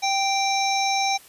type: harmonic tone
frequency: 784 Hz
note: G5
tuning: in tune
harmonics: 1 / 3 / 5 / 7 / 8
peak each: -22 / -27 / -29 / -30 / -31 dBFS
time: 0.02-1.18 s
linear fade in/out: 20 ms
effects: white hiss -49 dBFS RMS until 1.28 s + resampled to 32000 Hz